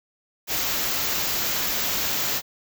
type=band-stop noise; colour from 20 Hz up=white; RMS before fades=-25 dBFS; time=0.47-2.42 s; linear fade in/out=50 ms; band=7600 to 12000 Hz; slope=96 dB/octave; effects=none